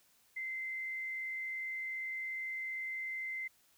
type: tone with frequency modulation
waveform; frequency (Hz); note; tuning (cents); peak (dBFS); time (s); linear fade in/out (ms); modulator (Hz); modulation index
sine; 2072; C7; -17; -37; 0.36-3.48; 10; 57.4; 0.38
effects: white hiss -69 dBFS RMS until 3.77 s